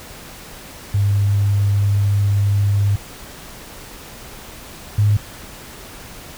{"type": "tone pair in turn", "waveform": "sine", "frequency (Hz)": [100.9, 103.74], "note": ["G#2", "G#2"], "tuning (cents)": [-49, -1], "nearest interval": "unison", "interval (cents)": 48, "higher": "second", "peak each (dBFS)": [-13, -11], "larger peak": "second", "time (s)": [[0.94, 2.96], [4.98, 5.17]], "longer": "first", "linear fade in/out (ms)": 5, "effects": ["pink hiss -37 dBFS RMS until 6.37 s"]}